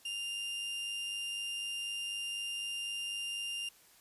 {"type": "tone with amplitude modulation", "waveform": "40% pulse", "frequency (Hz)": 2799, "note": "F7", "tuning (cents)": 3, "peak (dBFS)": -34, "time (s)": [0.05, 3.69], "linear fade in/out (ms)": 5, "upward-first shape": "sine", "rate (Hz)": 104, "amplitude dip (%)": 25, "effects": ["white hiss -62 dBFS RMS until 4 s", "resampled to 32000 Hz"]}